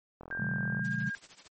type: click train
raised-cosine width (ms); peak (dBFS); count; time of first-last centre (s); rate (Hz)
1; -31; 26; 0.21-0.794; 42.8
type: tone with pitch glide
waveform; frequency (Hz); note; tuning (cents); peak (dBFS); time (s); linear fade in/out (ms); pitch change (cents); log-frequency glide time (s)
sine; 1590 to 1615; G6 to G#6; +24 to -49; -33; 0.31-1.15; 0; +27; 0.62-0.91
type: chord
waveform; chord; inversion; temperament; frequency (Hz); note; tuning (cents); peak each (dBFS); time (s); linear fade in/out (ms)
sine; B diminished seventh; none; equal with one note detuned; 123.47 / 146.83 / 178.9 / 207.7; B2 / D3 / F3 / Ab3; 0 / 0 / +42 / 0; -37; 0.39-1.1; 5
type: noise with tremolo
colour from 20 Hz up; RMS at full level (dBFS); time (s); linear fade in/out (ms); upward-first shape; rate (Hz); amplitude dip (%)
white; -48; 0.84-1.48; 10; triangle; 13; 95
effects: MP3 32 kbps